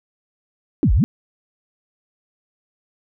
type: exponential two-way sweep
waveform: sine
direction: down then up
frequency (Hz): 355.1 to 41.2 to 266.2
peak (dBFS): -12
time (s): 0.83-1.04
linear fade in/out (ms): 0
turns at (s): 0.93
effects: none